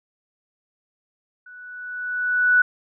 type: tone with level ramp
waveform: sine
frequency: 1480 Hz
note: F#6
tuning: in tune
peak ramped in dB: -41 to -11 dBFS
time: 1.46-2.62 s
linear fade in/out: 5 ms
effects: none